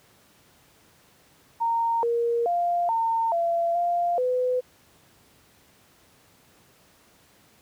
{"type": "tone with pitch steps", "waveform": "sine", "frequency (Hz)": [923, 469.5, 697, 910, 680, 696, 503], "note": ["A#5", "A#4", "F5", "A#5", "F5", "F5", "B4"], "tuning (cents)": [-17, 12, -4, -42, -46, -6, 32], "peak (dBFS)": -21, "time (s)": [1.6, 4.61], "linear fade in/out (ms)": 20, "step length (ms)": 430, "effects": ["pink hiss -58 dBFS RMS until 7.61 s", "high-pass 80 Hz 12 dB/octave"]}